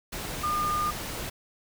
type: tone in noise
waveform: sine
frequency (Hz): 1212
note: D#6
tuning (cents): -46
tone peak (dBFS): -25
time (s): 0.43-0.91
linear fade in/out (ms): 10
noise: pink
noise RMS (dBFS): -35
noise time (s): 0.12-1.3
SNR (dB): +7
effects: none